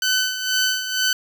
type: tone with tremolo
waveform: 15% pulse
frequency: 1513 Hz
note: F#6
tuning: 38 cents sharp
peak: -10 dBFS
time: 0.02-1.13 s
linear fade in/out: 2 ms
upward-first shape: sine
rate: 2.1 Hz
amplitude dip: 65%
effects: none